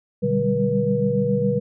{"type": "tone cluster", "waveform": "sine", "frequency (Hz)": [122.6, 148.5, 193.4, 200.6, 483.4], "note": ["B2", "D3", "G3", "G3", "B4"], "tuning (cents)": [-12, 20, -23, 40, -37], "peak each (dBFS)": [-27, -26, -24, -26, -21], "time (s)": [0.22, 1.6], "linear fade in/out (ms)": 20, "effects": []}